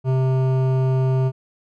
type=tone with hard clipping; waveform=sine; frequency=130.81 Hz; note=C3; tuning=in tune; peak=-18 dBFS; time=0.04-1.32 s; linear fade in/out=50 ms; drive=13 dB; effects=none